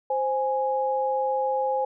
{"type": "tone pair together", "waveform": "sine", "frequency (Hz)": [523.2, 830.6], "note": ["C5", "G#5"], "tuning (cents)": [0, 0], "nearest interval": "minor sixth", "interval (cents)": 800, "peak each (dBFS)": -25, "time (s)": [0.1, 1.85], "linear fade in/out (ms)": 5, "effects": []}